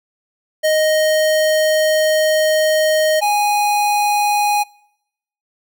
square tone pair in turn, 622.3 / 827.6 Hz, D#5 / G#5, 0 / -6 cents, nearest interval perfect fourth, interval 494 cents, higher second, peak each -13 / -14 dBFS, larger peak first, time 0.63-3.21 / 3.21-4.64 s, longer first, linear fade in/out 20 ms, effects noise-tail reverb RT60 0.8 s tail -25 dB re dry

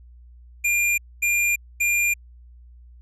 square tone bursts, 2400 Hz, D7, 37 cents sharp, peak -19 dBFS, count 3, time 0.64-2.14 s, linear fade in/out 10 ms, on 340 ms, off 240 ms, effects added 60 Hz sine -44 dBFS peak until 3.01 s + resampled to 32000 Hz

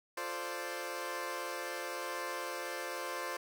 15% pulse chord, D minor seventh, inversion first, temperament equal, 349.2 / 440 / 523.3 / 587.3 Hz, F4 / A4 / C5 / D5, 0 / 0 / 0 / 0 cents, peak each -38 / -40 / -34 / -38 dBFS, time 0.17-3.37 s, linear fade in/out 5 ms, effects none

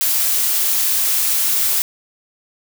blue noise, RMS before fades -17 dBFS, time 0.01-1.82 s, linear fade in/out 0 ms, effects none

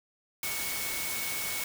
sine tone in noise, 2217 Hz, C#7, in tune, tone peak -38 dBFS, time 0.43-1.64 s, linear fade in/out 2 ms, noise white, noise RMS -34 dBFS, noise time 0.43-1.64 s, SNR -7 dB, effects none

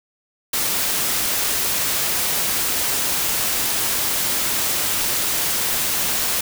white noise, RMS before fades -21 dBFS, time 0.53-6.41 s, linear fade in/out 5 ms, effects none

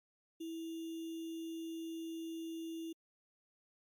sine tone with sample-and-hold, 327.6 Hz, E4, 11 cents flat, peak -40 dBFS, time 0.4-2.93 s, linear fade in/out 10 ms, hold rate 3150 Hz, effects MP3 64 kbps

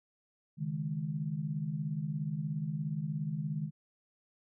sine chord, C# suspended second, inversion none, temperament equal, 138.59 / 155.56 / 207.7 Hz, C#3 / D#3 / G#3, 0 / 0 / 0 cents, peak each -40 / -34 / -40 dBFS, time 0.57-3.71 s, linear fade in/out 50 ms, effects none

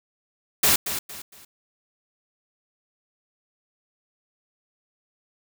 white noise with echo, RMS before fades -18 dBFS, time 0.63-0.76 s, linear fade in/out 5 ms, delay 230 ms, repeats 3, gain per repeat -10 dB, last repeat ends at 1.45 s, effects none

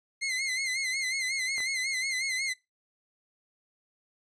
sawtooth tone with vibrato, 2093 Hz, C7, in tune, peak -25 dBFS, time 0.21-2.54 s, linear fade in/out 20 ms, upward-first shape sine, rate 5.5 Hz, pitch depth 74 cents each way
clicks, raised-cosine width 0.5 ms, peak -29 dBFS, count 2, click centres 1.581 / 1.604 s
effects noise-tail reverb RT60 0.2 s tail -21 dB re dry + resampled to 22050 Hz

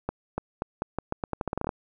accelerating click train, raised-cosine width 1 ms, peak -14 dBFS, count 16, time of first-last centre 0.09-1.692 s, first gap 290 ms, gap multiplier 0.83, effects none

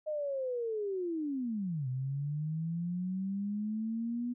sine linear two-way sweep, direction down then up, 622.3 to 126.1 to 245.4 Hz, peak -32 dBFS, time 0.06-4.34 s, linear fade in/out 20 ms, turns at 1.88 s, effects none

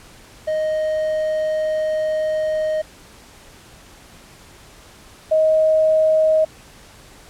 triangle / sine tone pair in turn, 622.3 / 629.2 Hz, D#5 / D#5, 0 / +19 cents, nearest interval unison, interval 19 cents, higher second, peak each -16 / -12 dBFS, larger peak second, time 0.47-2.82 / 5.31-6.45 s, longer first, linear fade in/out 10 ms, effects pink hiss -45 dBFS RMS until 7.29 s + low-pass 11000 Hz 12 dB/octave

